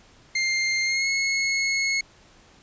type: tone with pitch glide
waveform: sawtooth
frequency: 2107 to 2178 Hz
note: C7 to C#7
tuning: +12 to -31 cents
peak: -18 dBFS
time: 0.35-2.01 s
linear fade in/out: 5 ms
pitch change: +57 cents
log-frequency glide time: 0.84-1.08 s
effects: pink hiss -54 dBFS RMS until 2.62 s + resampled to 16000 Hz